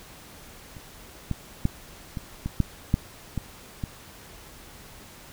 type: clicks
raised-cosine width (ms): 5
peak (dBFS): -29 / -14 / -9 / -19 / -16 / -8 / -7 / -15 / -16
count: 9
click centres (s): 0.768 / 1.313 / 1.654 / 2.172 / 2.46 / 2.603 / 2.941 / 3.377 / 3.838
effects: pink hiss -47 dBFS RMS until 5.32 s